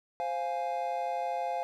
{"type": "chord", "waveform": "triangle", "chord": "F minor", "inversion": "second", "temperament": "equal", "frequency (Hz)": [523.3, 698.5, 830.6], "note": ["C5", "F5", "Ab5"], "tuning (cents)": [0, 0, 0], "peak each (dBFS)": [-35, -31, -33], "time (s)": [0.2, 1.63], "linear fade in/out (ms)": 0, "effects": []}